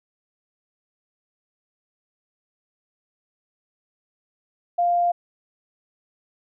sine tone, 698.5 Hz, F5, in tune, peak -17 dBFS, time 4.78-5.12 s, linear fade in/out 10 ms, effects none

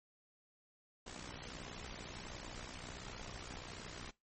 pink noise with amplitude modulation, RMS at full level -45 dBFS, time 1.06-4.11 s, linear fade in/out 10 ms, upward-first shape sine, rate 61.4 Hz, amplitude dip 70%, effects noise-tail reverb RT60 0.2 s tail -21 dB re dry + MP3 32 kbps

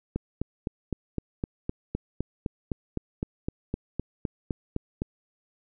click train, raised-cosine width 3 ms, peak -15 dBFS, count 20, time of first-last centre 0.16-5.019 s, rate 3.91 Hz, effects none

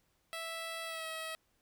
10% pulse tone with pitch glide, 658 to 643 Hz, E5 to E5, -3 to -43 cents, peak -31 dBFS, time 0.33-1.35 s, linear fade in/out 0 ms, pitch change -40 cents, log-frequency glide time 0.86-1.06 s, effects pink hiss -75 dBFS RMS until 1.61 s

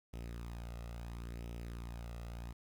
sawtooth tone with flanger, 58.27 Hz, A#1, in tune, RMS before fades -45 dBFS, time 0.13-2.53 s, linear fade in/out 10 ms, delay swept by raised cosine 0.34 to 1.54 ms, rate 0.73 Hz, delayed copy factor +0.5, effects 11-bit

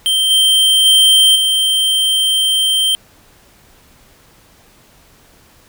square tone with level steps, 3136 Hz, G7, in tune, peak -12 / -9 / -7 / -12 dBFS, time 0.06-2.95 s, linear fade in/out 0 ms, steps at 0.3 / 0.85 / 1.35 s, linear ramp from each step 10 ms, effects pink hiss -48 dBFS RMS until 5.68 s

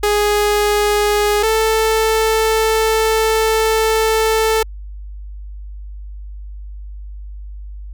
sawtooth tone pair in turn, 415.3 / 441.7 Hz, G#4 / A4, 0 / +7 cents, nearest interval minor second, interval 107 cents, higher second, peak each -9 dBFS, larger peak neither, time 0.03-1.43 / 1.43-4.63 s, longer second, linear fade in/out 5 ms, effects added 50 Hz sine -28 dBFS peak until 7.93 s

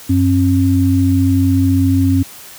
sine tone pair together, 94.6 / 269.5 Hz, F#2 / C#4, +39 / -49 cents, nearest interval octave + tritone, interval 1812 cents, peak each -12 dBFS, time 0.09-2.23 s, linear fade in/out 10 ms, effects white hiss -36 dBFS RMS until 2.58 s + high-pass 60 Hz 12 dB/octave

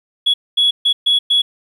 sine tone bursts at uneven times, 3367 Hz, G#7, 23 cents sharp, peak -9 dBFS, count 5, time 0.26-0.34 / 0.57-0.71 / 0.85-0.93 / 1.06-1.19 / 1.3-1.42 s, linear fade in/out 10 ms, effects tanh soft clip ceiling -7 dBFS + 8-bit

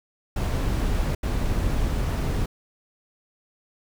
brown noise bursts at uneven times, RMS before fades -24 dBFS, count 2, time 0.36-1.15 / 1.23-2.46 s, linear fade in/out 5 ms, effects none

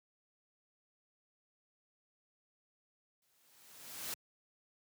white noise with exponential growth, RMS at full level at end -39 dBFS, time 3.22-4.14 s, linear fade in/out 1 ms, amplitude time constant 200 ms, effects high-pass 100 Hz 12 dB/octave

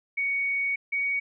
sine tone pair in turn, 2234 / 2244 Hz, C#7 / C#7, +13 / +21 cents, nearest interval unison, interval 8 cents, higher second, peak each -24 dBFS, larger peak neither, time 0.17-0.76 / 0.92-1.2 s, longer first, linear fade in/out 10 ms, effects none

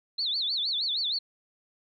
sine tone with vibrato, 3951 Hz, B7, in tune, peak -26 dBFS, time 0.18-1.19 s, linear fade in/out 10 ms, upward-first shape sine, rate 6.4 Hz, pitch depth 240 cents each way, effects none

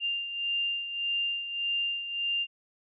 sine beating tone pair, 2794 / 2795.7 Hz, F7 / F7, 0 / +1 cents, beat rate 1.7 Hz, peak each -29 / -36 dBFS, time 0-2.47 s, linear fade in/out 50 ms, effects none

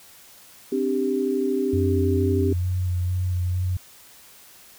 sine chord, C suspended second, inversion none, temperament just, 261.6 / 294.3 / 392.4 Hz, C4 / D4 / G4, 0 / +4 / +2 cents, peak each -25 / -28 / -23 dBFS, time 0.72-2.53 s, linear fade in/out 5 ms
sine tone with vibrato, 90.4 Hz, F#2, 40 cents flat, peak -21 dBFS, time 1.73-3.77 s, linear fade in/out 5 ms, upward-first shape square, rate 2.2 Hz, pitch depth 19 cents each way
effects white hiss -49 dBFS RMS until 4.78 s

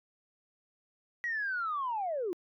sine linear sweep, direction down, 1936 to 329.6 Hz, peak -30 dBFS, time 1.24-2.33 s, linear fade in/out 0 ms, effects tanh soft clip ceiling -26 dBFS

